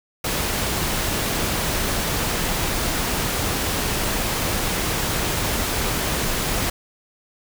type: noise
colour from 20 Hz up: pink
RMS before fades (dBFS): -23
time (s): 0.24-6.7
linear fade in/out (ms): 5
effects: none